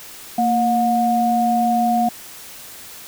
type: tone pair together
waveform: sine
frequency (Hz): 230.3 / 721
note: A#3 / F#5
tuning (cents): -21 / -45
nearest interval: octave + minor sixth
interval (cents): 1976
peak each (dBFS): -19 / -16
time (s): 0.38-2.09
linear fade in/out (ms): 5
effects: white hiss -38 dBFS RMS until 3.07 s